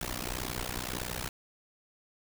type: noise with amplitude modulation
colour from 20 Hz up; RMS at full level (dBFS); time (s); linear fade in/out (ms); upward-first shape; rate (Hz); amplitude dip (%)
pink; -32; 0.01-1.29; 2; sine; 61.8; 100
effects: none